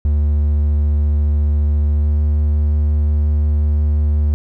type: tone with pitch glide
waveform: triangle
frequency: 73.8 to 74.53 Hz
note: D2 to D2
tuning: +9 to +26 cents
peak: -10 dBFS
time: 0.05-4.34 s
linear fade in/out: 0 ms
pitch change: +17 cents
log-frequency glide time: 1.95-2.1 s
effects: none